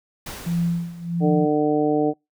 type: noise with exponential decay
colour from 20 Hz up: pink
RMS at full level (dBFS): -32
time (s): 0.26-1.6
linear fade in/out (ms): 5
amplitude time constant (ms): 290
type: tone with tremolo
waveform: sine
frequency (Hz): 170.6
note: F3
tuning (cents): -40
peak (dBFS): -18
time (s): 0.46-1.46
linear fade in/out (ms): 10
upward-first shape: sine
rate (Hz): 1.5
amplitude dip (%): 85
type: harmonic tone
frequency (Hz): 150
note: D3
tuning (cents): +37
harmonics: 1 / 2 / 3 / 4 / 5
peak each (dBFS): -31 / -20 / -21 / -27 / -26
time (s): 1.2-2.14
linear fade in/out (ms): 50
effects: noise-tail reverb RT60 0.2 s tail -26 dB re dry